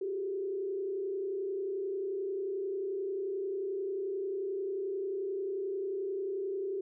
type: tone with frequency modulation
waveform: sine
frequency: 389.2 Hz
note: G4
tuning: 12 cents flat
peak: -32 dBFS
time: 0.01-6.81 s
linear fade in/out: 5 ms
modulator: 31.3 Hz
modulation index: 0.77
effects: none